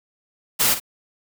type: noise with echo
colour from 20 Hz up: white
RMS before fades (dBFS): -18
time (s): 0.59-0.75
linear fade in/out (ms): 20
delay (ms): 51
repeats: 1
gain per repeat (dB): -11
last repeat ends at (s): 0.801
effects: none